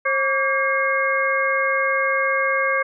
harmonic tone with a mistuned harmonic, 537 Hz, C5, 45 cents sharp, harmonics 1 / 2 / 3 / 4, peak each -23 / -23 / -23 / -23 dBFS, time 0.05-2.83 s, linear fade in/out 10 ms, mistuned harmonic 2, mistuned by +120 cents, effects none

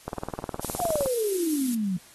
click train, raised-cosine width 1 ms, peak -17 dBFS, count 20, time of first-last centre 0.08-1.059 s, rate 19.4 Hz
violet noise, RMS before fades -30 dBFS, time 0.62-1.75 s, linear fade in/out 5 ms
sine exponential sweep, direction down, 740 to 176.2 Hz, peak -24 dBFS, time 0.79-1.97 s, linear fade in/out 5 ms
effects white hiss -52 dBFS RMS until 2.14 s + AAC 32 kbps

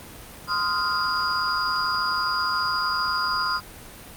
sine tone cluster, 1036 / 1249 / 1406 / 4868 Hz, C6 / D#6 / F6 / D#8, -17 / +6 / +11 / -39 cents, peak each -27 dBFS, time 0.47-3.61 s, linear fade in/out 50 ms, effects pink hiss -42 dBFS RMS until 4.16 s + Opus 32 kbps

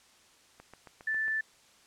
click train, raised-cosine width 0.5 ms, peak -33 dBFS, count 6, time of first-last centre 0.6-1.281 s, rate 7.34 Hz
sine tone, 1760 Hz, A6, in tune, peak -28 dBFS, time 1.07-1.41 s, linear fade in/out 5 ms
effects white hiss -61 dBFS RMS until 1.86 s + low-pass 8000 Hz 12 dB/octave

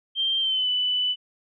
sine tone with pitch glide, 3160 to 2988 Hz, G7 to F#7, +13 to +16 cents, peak -21 dBFS, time 0.15-1.16 s, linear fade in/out 50 ms, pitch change -97 cents, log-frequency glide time 0.39-0.68 s, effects none

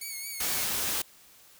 5% pulse tone with vibrato, 2217 Hz, C#7, in tune, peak -26 dBFS, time 0.01-0.64 s, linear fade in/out 5 ms, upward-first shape triangle, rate 4.5 Hz, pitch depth 56 cents each way
white noise, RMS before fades -30 dBFS, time 0.4-1.02 s, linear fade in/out 5 ms
effects white hiss -56 dBFS RMS until 1.59 s

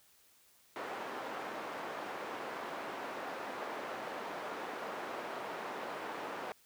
white band-pass noise, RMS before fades -42 dBFS, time 0.76-6.52 s, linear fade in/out 0 ms, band 330 to 1100 Hz, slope 12 dB/octave, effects white hiss -66 dBFS RMS until 6.65 s

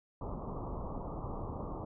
pink low-pass noise, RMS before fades -40 dBFS, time 0.21-1.85 s, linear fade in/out 5 ms, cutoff 1200 Hz, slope 96 dB/octave, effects none

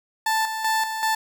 30% pulse tone with tremolo, 882 Hz, A5, 4 cents sharp, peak -17 dBFS, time 0.26-1.15 s, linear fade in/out 5 ms, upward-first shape square, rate 2.6 Hz, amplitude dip 55%, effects none

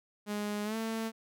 sawtooth tone with pitch glide, 207.7 to 223.9 Hz, G#3 to A3, 0 to +30 cents, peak -29 dBFS, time 0.26-1.12 s, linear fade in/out 50 ms, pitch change +130 cents, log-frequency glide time 0.64-0.76 s, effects none

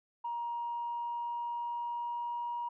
sine tone with pitch glide, 945 to 953.2 Hz, A#5 to A#5, +23 to +38 cents, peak -33 dBFS, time 0.24-2.69 s, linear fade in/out 10 ms, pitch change +15 cents, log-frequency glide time 0.52-2.51 s, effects tanh soft clip ceiling -29 dBFS

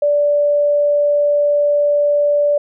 sine tone, 583 Hz, D5, 13 cents flat, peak -11 dBFS, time 0.02-2.58 s, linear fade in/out 5 ms, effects none

